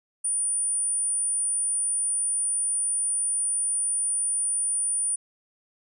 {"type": "tone", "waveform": "sine", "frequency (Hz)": 9397, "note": "D9", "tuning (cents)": 0, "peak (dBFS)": -23, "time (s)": [0.24, 5.16], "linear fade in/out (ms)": 10, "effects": []}